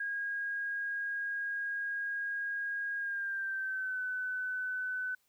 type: tone with pitch glide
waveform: sine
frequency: 1634 to 1507.1 Hz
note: G#6 to F#6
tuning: -29 to +31 cents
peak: -33 dBFS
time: 0-5.15 s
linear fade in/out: 5 ms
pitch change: -140 cents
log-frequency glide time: 2.97-4.01 s
effects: white hiss -74 dBFS RMS until 5.28 s